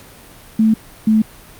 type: tone pair in turn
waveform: sine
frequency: 220 / 218 Hz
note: A3 / A3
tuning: 0 / -16 cents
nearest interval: unison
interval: 16 cents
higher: first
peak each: -9 dBFS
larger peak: neither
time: 0.59-0.74 / 1.07-1.22 s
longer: neither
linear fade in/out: 5 ms
effects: pink hiss -41 dBFS RMS until 1.59 s + Opus 48 kbps

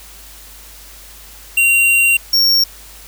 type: tone pair in turn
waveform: square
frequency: 2759 / 5518 Hz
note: F7 / F8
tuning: -22 / -22 cents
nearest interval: octave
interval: 1200 cents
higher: second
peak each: -10 dBFS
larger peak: neither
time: 1.57-2.17 / 2.33-2.64 s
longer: first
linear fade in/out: 5 ms
effects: added 50 Hz sine -41 dBFS peak until 3.07 s + white hiss -39 dBFS RMS until 3.07 s

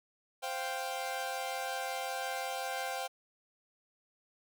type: chord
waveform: sawtooth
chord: C suspended fourth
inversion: none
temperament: equal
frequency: 523.3 / 698.5 / 784 Hz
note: C5 / F5 / G5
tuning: 0 / 0 / 0 cents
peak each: -37 / -37 / -34 dBFS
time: 0.42-3.08 s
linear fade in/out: 20 ms
effects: none

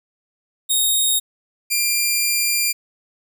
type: tone pair in turn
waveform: 10% pulse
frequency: 3729 / 2388 Hz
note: A#7 / D7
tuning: 0 / +28 cents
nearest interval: minor sixth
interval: 772 cents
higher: first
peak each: -8 dBFS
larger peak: neither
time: 0.69-1.2 / 1.7-2.73 s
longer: second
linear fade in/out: 20 ms
effects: none

